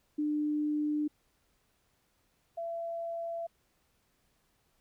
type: tone pair in turn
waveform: sine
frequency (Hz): 299.2 / 672.9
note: D4 / E5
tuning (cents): +32 / +35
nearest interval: octave + major second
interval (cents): 1403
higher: second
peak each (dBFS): -28 / -34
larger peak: first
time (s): 0.18-1.08 / 2.57-3.47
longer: neither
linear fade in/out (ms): 10
effects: pink hiss -73 dBFS RMS until 4.8 s